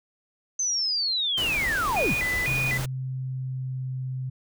sine linear sweep, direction down, 6240 to 84.9 Hz, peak -23 dBFS, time 0.59-2.14 s, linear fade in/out 5 ms
pink noise, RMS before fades -33 dBFS, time 1.37-2.86 s, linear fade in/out 10 ms
sine tone with vibrato, 2217 Hz, C#7, in tune, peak -24 dBFS, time 1.96-2.78 s, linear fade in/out 10 ms, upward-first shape square, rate 2 Hz, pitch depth 180 cents each way
sine tone with pitch glide, 130.81 to 129.68 Hz, C3 to C3, 0 to -15 cents, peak -28 dBFS, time 2.47-4.3 s, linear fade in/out 10 ms, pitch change -15 cents, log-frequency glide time 2.57-3.95 s
effects none

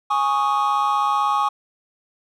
triangle chord, Ab suspended fourth, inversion none, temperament equal, 830.6 / 1108.7 / 1244.5 Hz, Ab5 / Db6 / Eb6, 0 / 0 / 0 cents, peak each -19 / -18 / -21 dBFS, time 0.1-1.49 s, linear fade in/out 10 ms, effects tanh soft clip ceiling -9 dBFS

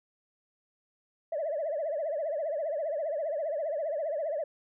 sine tone with vibrato, 613 Hz, D#5, 26 cents flat, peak -28 dBFS, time 1.32-4.44 s, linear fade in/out 5 ms, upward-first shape triangle, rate 15 Hz, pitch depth 190 cents each way, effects tanh soft clip ceiling -25 dBFS

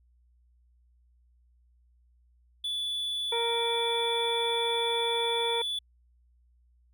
triangle tone, 3454 Hz, A7, 33 cents flat, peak -28 dBFS, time 2.64-5.79 s, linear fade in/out 5 ms
harmonic tone, 466.3 Hz, A#4, 1 cent sharp, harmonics 1 / 2 / 3 / 4 / 5, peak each -30 / -32 / -44 / -46 / -38 dBFS, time 3.32-5.62 s, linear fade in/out 5 ms
effects added 60 Hz sine -61 dBFS peak until 6.93 s

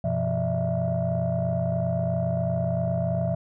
sine tone cluster, 94.7 / 124.3 / 171.9 / 598 / 661 Hz, F#2 / B2 / F3 / D5 / E5, +41 / +12 / -27 / +31 / +5 cents, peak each -31 / -27 / -27 / -33 / -27 dBFS, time 0.04-3.35 s, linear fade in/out 5 ms, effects tanh soft clip ceiling -16 dBFS

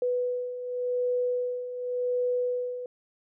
sine beating tone pair, 493.9 / 494.79 Hz, B4 / B4, 0 / +3 cents, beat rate 0.89 Hz, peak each -33 / -27 dBFS, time 0.02-2.86 s, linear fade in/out 2 ms, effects none

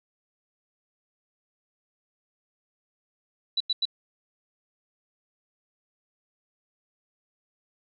sine tone bursts, 3951 Hz, B7, in tune, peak -22 dBFS, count 3, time 3.57-3.854 s, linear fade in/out 5 ms, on 34 ms, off 91 ms, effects none

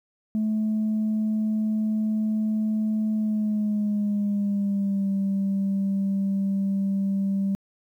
sine tone with pitch glide, 216.1 to 195.89 Hz, A3 to G3, -31 to -1 cents, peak -20 dBFS, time 0.35-7.55 s, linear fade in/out 0 ms, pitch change -170 cents, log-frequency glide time 3.13-5.09 s, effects tanh soft clip ceiling -19 dBFS + 10-bit

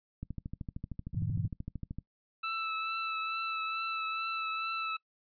click train, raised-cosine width 5 ms, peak -26 dBFS, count 24, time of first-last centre 0.23-1.986 s, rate 13.1 Hz
sine chord, G diminished seventh, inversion none, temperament equal, 98 / 116.54 / 138.59 / 164.81 Hz, G2 / Bb2 / Db3 / Fb3, 0 / 0 / 0 / 0 cents, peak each -35 / -35 / -38 / -37 dBFS, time 1.13-1.48 s, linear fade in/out 10 ms
25% pulse tone with vibrato, 1318.5 Hz, E6, in tune, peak -29 dBFS, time 2.43-4.97 s, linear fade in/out 10 ms, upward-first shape triangle, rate 2.3 Hz, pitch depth 21 cents each way
effects noise-tail reverb RT60 0.1 s tail -21 dB re dry + resampled to 11025 Hz

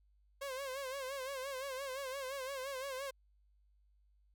sawtooth tone with vibrato, 536 Hz, C5, 42 cents sharp, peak -36 dBFS, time 0.41-3.11 s, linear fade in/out 10 ms, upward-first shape sine, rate 5.8 Hz, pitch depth 86 cents each way, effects added 50 Hz sine -67 dBFS peak until 4.34 s

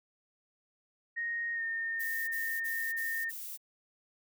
sine tone with pitch glide, 1864.7 to 1826.3 Hz, A#6 to A#6, 0 to -36 cents, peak -32 dBFS, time 1.16-3.31 s, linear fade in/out 20 ms, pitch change -36 cents, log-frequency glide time 1.54-1.62 s
violet noise bursts, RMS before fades -42 dBFS, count 5, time 1.99-3.576 s, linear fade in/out 20 ms, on 290 ms, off 34 ms
effects none

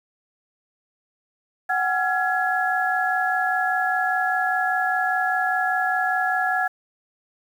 sine tone cluster, 742 / 807 / 1374 / 1684 Hz, F#5 / G#5 / F6 / G#6, +5 / -50 / -29 / +24 cents, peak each -23 / -32 / -28 / -23 dBFS, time 1.69-6.68 s, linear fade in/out 10 ms, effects 8-bit

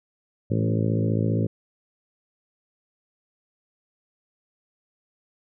harmonic tone with a mistuned harmonic, 55 Hz, A1, in tune, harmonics 2 / 3 / 4 / 5 / 6 / 7 / 8 / 9 / 10, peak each -23 / -27 / -29 / -31 / -33 / -34 / -35 / -36 / -37 dBFS, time 0.5-1.47 s, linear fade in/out 10 ms, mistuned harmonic 4, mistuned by -23 cents, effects none

